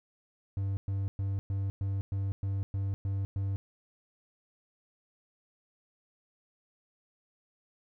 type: tone bursts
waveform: triangle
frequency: 98 Hz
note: G2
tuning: in tune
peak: -27 dBFS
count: 10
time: 0.57-3.56 s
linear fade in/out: 0 ms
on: 200 ms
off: 110 ms
effects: none